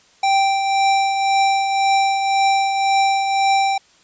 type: tone with tremolo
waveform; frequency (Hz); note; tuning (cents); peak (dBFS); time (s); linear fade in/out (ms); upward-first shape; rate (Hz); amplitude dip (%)
square; 783; G5; -2; -13; 0.23-3.78; 5; triangle; 1.9; 50
effects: white hiss -53 dBFS RMS until 4.03 s + resampled to 16000 Hz